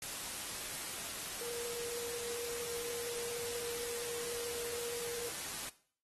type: tone in noise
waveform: sine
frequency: 474.8 Hz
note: A#4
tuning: 32 cents sharp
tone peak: -43 dBFS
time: 1.41-5.29 s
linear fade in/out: 2 ms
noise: white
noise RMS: -42 dBFS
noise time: 0.02-5.69 s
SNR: -4 dB
effects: noise-tail reverb RT60 0.5 s tail -17 dB re dry + AAC 32 kbps